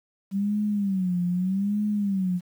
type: tone with vibrato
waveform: sine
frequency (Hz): 192.5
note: G3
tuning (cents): -31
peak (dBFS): -22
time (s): 0.31-2.41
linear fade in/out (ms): 50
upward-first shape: sine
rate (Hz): 0.81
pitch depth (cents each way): 150
effects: 9-bit